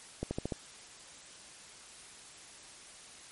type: accelerating click train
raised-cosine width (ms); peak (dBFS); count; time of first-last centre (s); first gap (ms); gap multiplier
2; -20; 5; 0.23-0.522; 80; 0.94
effects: white hiss -52 dBFS RMS until 3.31 s + MP3 48 kbps